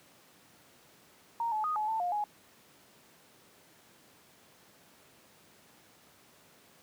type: tone with pitch steps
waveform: sine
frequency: 929 / 860 / 1241 / 853 / 887 / 710 / 834 Hz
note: A#5 / A5 / D#6 / G#5 / A5 / F5 / G#5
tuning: -6 / -40 / -5 / +46 / +14 / +28 / +7 cents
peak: -29 dBFS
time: 1.4-2.24 s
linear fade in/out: 2 ms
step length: 120 ms
effects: pink hiss -60 dBFS RMS until 6.82 s + high-pass 150 Hz 12 dB/octave